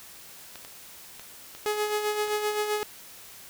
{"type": "clicks", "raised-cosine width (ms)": 0.2, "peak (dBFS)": -25, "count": 6, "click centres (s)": [0.557, 0.649, 1.196, 1.55, 2.279, 2.332]}
{"type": "tone with tremolo", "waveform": "sawtooth", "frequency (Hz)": 421, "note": "G#4", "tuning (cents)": 24, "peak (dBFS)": -20, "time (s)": [1.66, 2.83], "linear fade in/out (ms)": 0, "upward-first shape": "sine", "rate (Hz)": 7.7, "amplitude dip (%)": 50}
{"effects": ["white hiss -47 dBFS RMS until 3.49 s"]}